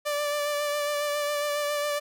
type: tone with vibrato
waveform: sawtooth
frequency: 586 Hz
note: D5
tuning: 4 cents flat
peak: -22 dBFS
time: 0.05-2 s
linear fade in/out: 20 ms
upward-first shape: sine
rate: 7.3 Hz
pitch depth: 20 cents each way
effects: none